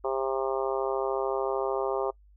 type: harmonic tone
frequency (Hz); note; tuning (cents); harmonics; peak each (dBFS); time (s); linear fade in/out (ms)
133.5; C3; +35; 3 / 4 / 5 / 6 / 7 / 8 / 9; -30 / -32 / -34 / -36 / -37 / -38 / -39; 0.04-2.11; 10
effects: noise-tail reverb RT60 0.1 s tail -26 dB re dry + added 50 Hz sine -54 dBFS peak until 2.36 s